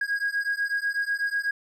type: beating tone pair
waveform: triangle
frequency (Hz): 1637 / 1645.1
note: G#6 / G#6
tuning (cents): -25 / -17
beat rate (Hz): 8.1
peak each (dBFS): -25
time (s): 0.01-1.51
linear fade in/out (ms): 5
effects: tanh soft clip ceiling -18 dBFS